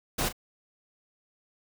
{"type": "noise with echo", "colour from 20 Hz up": "pink", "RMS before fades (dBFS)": -28, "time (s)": [0.18, 0.29], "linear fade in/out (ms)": 10, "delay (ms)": 37, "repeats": 1, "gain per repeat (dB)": -12, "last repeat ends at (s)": 0.327, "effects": []}